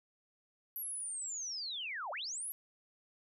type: linear two-way sweep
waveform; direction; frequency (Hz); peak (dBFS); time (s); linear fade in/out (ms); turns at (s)
sine; down then up; 11840 to 547 to 11840; -38; 0.76-2.52; 0; 2.11
effects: none